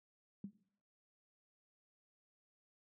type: tone with exponential decay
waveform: sine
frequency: 200 Hz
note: G3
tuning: 35 cents sharp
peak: -38 dBFS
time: 0.44-0.53 s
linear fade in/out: 2 ms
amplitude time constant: 18 ms
effects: noise-tail reverb RT60 0.6 s tail -17 dB re dry + high-pass 100 Hz 12 dB/octave